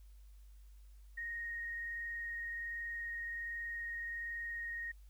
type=tone with frequency modulation; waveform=sine; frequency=1864.7 Hz; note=A#6; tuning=in tune; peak=-39 dBFS; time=1.17-4.92 s; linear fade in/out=10 ms; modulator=21.3 Hz; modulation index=0.56; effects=added 50 Hz sine -54 dBFS peak until 5.09 s + white hiss -74 dBFS RMS until 5.09 s